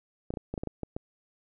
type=clicks; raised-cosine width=2 ms; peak=-20 dBFS; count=9; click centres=0.305 / 0.339 / 0.372 / 0.54 / 0.578 / 0.635 / 0.673 / 0.833 / 0.965 s; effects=none

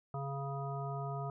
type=harmonic tone; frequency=138.59 Hz; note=C#3; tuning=in tune; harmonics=1 / 3 / 5 / 7 / 9; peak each=-38 / -46 / -43 / -48 / -46 dBFS; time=0.14-1.3 s; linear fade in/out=2 ms; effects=none

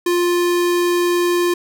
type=tone; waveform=square; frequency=350.6 Hz; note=F4; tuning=7 cents sharp; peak=-15 dBFS; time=0.06-1.54 s; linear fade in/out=5 ms; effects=none

